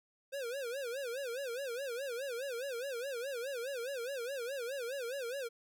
square tone with vibrato, 511 Hz, C5, 41 cents flat, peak -38 dBFS, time 0.32-5.49 s, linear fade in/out 20 ms, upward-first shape sine, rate 4.8 Hz, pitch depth 180 cents each way, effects none

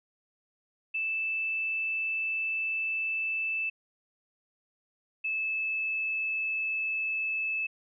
sine tone pair in turn, 2637 / 2614 Hz, E7 / E7, 0 / -15 cents, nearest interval unison, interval 15 cents, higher first, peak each -28 dBFS, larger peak neither, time 0.94-3.7 / 5.24-7.67 s, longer first, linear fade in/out 10 ms, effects none

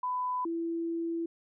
sine tone pair in turn, 1000 / 333.7 Hz, B5 / E4, +21 / +21 cents, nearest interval octave + perfect fifth, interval 1900 cents, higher first, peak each -29 / -30 dBFS, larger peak first, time 0.03-0.45 / 0.45-1.26 s, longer second, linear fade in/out 5 ms, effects none

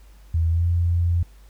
sine tone with pitch glide, 82.3 to 86.04 Hz, E2 to F2, -2 to -25 cents, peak -17 dBFS, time 0.34-1.23 s, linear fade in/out 5 ms, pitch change +77 cents, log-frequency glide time 0.49-0.65 s, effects added 50 Hz sine -45 dBFS peak until 1.49 s + pink hiss -58 dBFS RMS until 1.49 s

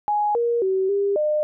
sine tone with pitch steps, 834 / 471.5 / 380.3 / 400.5 / 605 Hz, G#5 / A#4 / F#4 / G4 / D#5, +7 / +20 / +48 / +37 / -49 cents, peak -18 dBFS, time 0.08-1.43 s, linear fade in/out 0 ms, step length 270 ms, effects none

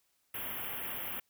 white band-stop noise, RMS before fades -39 dBFS, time 0.34-1.2 s, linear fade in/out 5 ms, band 3300 to 11000 Hz, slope 96 dB/octave, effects white hiss -75 dBFS RMS until 1.29 s

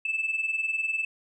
sine tone pair together, 2626 / 2646 Hz, E7 / E7, -7 / +6 cents, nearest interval unison, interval 13 cents, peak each -26 / -30 dBFS, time 0.05-1.05 s, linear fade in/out 5 ms, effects tanh soft clip ceiling -21 dBFS

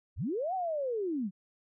sine linear two-way sweep, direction up then down, 45.69 to 772 to 172.9 Hz, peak -30 dBFS, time 0.16-1.31 s, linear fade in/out 50 ms, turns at 0.54 s, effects none

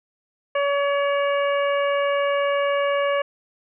harmonic tone, 566 Hz, C#5, 36 cents sharp, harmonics 1 / 2 / 3 / 4 / 5, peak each -20 / -26 / -30 / -32 / -34 dBFS, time 0.55-3.22 s, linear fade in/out 5 ms, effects none

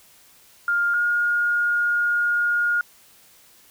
sine tone pair in turn, 1405 / 1426.3 Hz, F6 / F6, +10 / +36 cents, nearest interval unison, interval 26 cents, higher second, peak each -18 dBFS, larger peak neither, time 0.68-0.94 / 0.94-2.81 s, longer second, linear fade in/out 2 ms, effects white hiss -53 dBFS RMS until 3.7 s

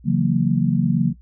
sine chord, F# dominant seventh, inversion second, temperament just, 138.75 / 166.5 / 185 / 231.2 Hz, C#3 / E3 / F#3 / A#3, +2 / +18 / 0 / -14 cents, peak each -21 dBFS, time 0.04-1.14 s, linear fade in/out 50 ms, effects noise-tail reverb RT60 0.1 s tail -19 dB re dry + added 60 Hz sine -44 dBFS peak until 1.21 s

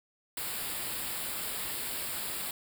white band-stop noise, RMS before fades -36 dBFS, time 0.37-2.51 s, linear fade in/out 2 ms, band 5100 to 7300 Hz, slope 96 dB/octave, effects none

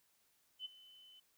sine tone with ADSR envelope, 3030 Hz, F#7, 40 cents sharp, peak -40 dBFS, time 0.59-1.2 s, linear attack 62 ms, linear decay 17 ms, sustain -18 dB, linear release 6 ms, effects white hiss -75 dBFS RMS until 1.37 s

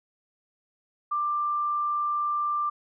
sine tone, 1184 Hz, D6, 14 cents sharp, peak -24 dBFS, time 1.11-2.7 s, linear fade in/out 10 ms, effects none

